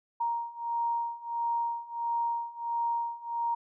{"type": "beating tone pair", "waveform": "sine", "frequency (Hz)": [935, 936.5], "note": ["A#5", "A#5"], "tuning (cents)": [5, 8], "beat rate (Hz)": 1.5, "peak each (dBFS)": [-33, -31], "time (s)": [0.2, 3.55], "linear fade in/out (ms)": 10, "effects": []}